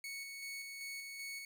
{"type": "tone with tremolo", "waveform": "sawtooth", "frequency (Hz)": 2217, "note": "C#7", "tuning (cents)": 0, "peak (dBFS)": -39, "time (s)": [0.04, 1.45], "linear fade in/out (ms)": 2, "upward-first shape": "square", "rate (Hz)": 2.6, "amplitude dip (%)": 30, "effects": []}